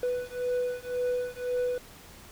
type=beating tone pair; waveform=triangle; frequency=493.9 / 495.8 Hz; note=B4 / B4; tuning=0 / +7 cents; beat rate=1.9 Hz; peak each=-29 / -29 dBFS; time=0.03-1.78 s; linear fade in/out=2 ms; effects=pink hiss -50 dBFS RMS until 2.31 s